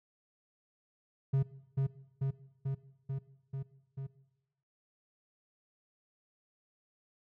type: tone with echo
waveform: triangle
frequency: 135.6 Hz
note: C#3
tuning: 38 cents flat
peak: -23 dBFS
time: 1.33-1.43 s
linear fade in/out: 10 ms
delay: 440 ms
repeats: 6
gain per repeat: -2 dB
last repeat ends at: 4.07 s
effects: noise-tail reverb RT60 1.0 s tail -18 dB re dry